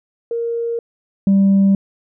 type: tone pair in turn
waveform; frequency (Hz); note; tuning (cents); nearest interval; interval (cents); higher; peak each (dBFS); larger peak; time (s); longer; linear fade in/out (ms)
sine; 466.2 / 196.01; A#4 / G3; 0 / 0; octave + minor third; 1500; first; -18 / -7; second; 0.31-0.79 / 1.27-1.75; neither; 2
effects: tanh soft clip ceiling -8 dBFS